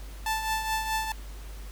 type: tone with tremolo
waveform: sawtooth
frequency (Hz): 880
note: A5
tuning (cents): 0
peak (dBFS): -21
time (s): 0.26-1.12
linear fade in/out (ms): 2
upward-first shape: triangle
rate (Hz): 4.7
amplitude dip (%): 60
effects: added 50 Hz sine -38 dBFS peak until 1.71 s + pink hiss -50 dBFS RMS until 1.71 s